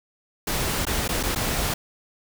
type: noise with dropouts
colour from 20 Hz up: pink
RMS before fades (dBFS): -25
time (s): 0.47-1.74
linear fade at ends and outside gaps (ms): 5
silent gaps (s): 0.853-0.867 / 1.079-1.089 / 1.23-1.234 / 1.35-1.358
effects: none